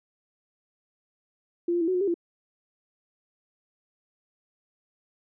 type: tone with pitch steps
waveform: sine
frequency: 345 / 347.7 / 328.9 / 370.7 / 360.7 / 398.6 / 342.1 Hz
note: F4 / F4 / E4 / F#4 / F#4 / G4 / F4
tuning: -21 / -8 / -4 / +3 / -44 / +29 / -36 cents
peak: -22 dBFS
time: 1.68-2.142 s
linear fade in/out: 5 ms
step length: 66 ms
effects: none